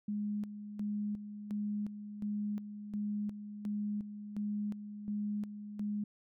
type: tone with tremolo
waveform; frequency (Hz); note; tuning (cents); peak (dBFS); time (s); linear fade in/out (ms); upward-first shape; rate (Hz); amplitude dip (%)
sine; 207.7; G#3; 0; -33; 0.08-6.04; 5; square; 1.4; 65
effects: none